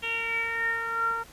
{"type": "tone with low-pass filter sweep", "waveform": "10% pulse", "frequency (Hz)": 459.2, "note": "A#4", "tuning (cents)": -26, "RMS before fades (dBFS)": -29, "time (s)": [0.02, 1.24], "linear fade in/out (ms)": 20, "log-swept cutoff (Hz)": [3000, 1200], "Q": 9.6, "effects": ["pink hiss -51 dBFS RMS until 1.32 s", "resampled to 32000 Hz"]}